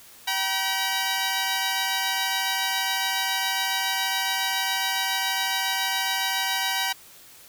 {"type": "tone pair together", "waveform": "10% pulse", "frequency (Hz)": [768, 958.2], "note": ["G5", "A#5"], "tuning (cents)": [-36, 47], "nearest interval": "major third", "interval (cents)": 383, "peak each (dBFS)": -18, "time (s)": [0.27, 6.93], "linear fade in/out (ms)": 10, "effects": ["white hiss -49 dBFS RMS until 7.48 s"]}